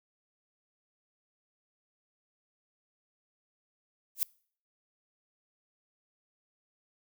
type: noise with exponential growth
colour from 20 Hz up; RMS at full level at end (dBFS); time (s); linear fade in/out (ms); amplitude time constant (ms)
violet; -23; 4.15-4.23; 1; 16
effects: noise-tail reverb RT60 0.5 s tail -25 dB re dry